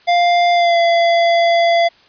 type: tone with pitch glide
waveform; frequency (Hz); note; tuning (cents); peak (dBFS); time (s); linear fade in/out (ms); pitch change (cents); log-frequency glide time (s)
square; 698.5 to 681; F5 to F5; 0 to -44; -11; 0.07-1.89; 20; -44; 0.53-0.78
effects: white hiss -49 dBFS RMS until 2.08 s + resampled to 11025 Hz